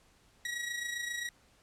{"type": "tone with amplitude modulation", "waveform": "sawtooth", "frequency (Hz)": 1912, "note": "A#6", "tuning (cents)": 43, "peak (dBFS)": -29, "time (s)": [0.45, 1.29], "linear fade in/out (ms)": 2, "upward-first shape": "sine", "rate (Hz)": 27.5, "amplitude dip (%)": 55, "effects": ["pink hiss -65 dBFS RMS until 1.62 s", "low-pass 10000 Hz 12 dB/octave"]}